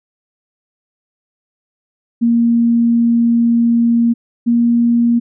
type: tone pair in turn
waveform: sine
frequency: 233.9 / 235.9 Hz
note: A#3 / A#3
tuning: +6 / +21 cents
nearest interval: unison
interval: 15 cents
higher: second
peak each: -9 dBFS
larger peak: neither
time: 2.21-4.14 / 4.46-5.2 s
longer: first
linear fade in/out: 20 ms
effects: none